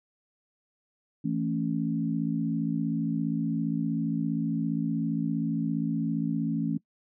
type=chord; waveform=sine; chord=A major; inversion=second; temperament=equal with one note detuned; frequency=164.81 / 222 / 277.2 Hz; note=E3 / A3 / C#4; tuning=0 / +16 / 0 cents; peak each=-30 dBFS; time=1.24-6.78 s; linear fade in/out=10 ms; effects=noise-tail reverb RT60 0.1 s tail -23 dB re dry